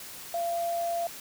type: tone in noise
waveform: sine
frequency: 684 Hz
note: F5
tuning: 36 cents flat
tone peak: -27 dBFS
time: 0.34-1.07 s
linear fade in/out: 2 ms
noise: white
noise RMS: -43 dBFS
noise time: 0-1.2 s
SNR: +13 dB
effects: none